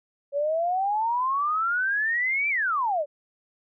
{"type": "exponential two-way sweep", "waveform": "sine", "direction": "up then down", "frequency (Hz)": [554.4, 2367, 554.4], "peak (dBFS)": -22, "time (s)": [0.32, 3.06], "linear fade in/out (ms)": 50, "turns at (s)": 2.49, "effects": []}